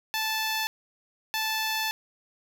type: tone bursts at uneven times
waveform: 10% pulse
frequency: 876 Hz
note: A5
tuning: 8 cents flat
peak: -18 dBFS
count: 2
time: 0.14-0.67 / 1.34-1.91 s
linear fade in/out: 0 ms
effects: none